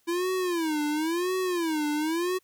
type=tone with vibrato; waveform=square; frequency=332.8 Hz; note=E4; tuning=17 cents sharp; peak=-26 dBFS; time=0.07-2.39 s; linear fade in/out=20 ms; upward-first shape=sine; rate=0.96 Hz; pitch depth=200 cents each way; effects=white hiss -68 dBFS RMS until 2.43 s